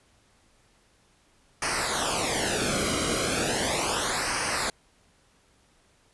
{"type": "noise with flanger", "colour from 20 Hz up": "pink", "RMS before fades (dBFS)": -27, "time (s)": [1.62, 4.7], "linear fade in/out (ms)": 2, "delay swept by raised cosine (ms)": [0.27, 1.15], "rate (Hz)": 0.36, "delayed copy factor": -0.8, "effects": ["pink hiss -63 dBFS RMS until 6.13 s", "resampled to 24000 Hz"]}